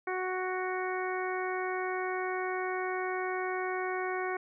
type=harmonic tone; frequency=370 Hz; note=F#4; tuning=in tune; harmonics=1 / 2 / 3 / 4 / 5 / 6; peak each=-34 / -37 / -39 / -40 / -41 / -42 dBFS; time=0.07-4.37 s; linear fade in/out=5 ms; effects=none